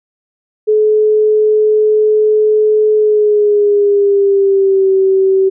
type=tone with pitch glide; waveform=sine; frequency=428.1 to 383.6 Hz; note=A4 to G4; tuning=-47 to -37 cents; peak=-7 dBFS; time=0.67-5.5 s; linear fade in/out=20 ms; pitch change=-190 cents; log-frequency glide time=2.95-4.9 s; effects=none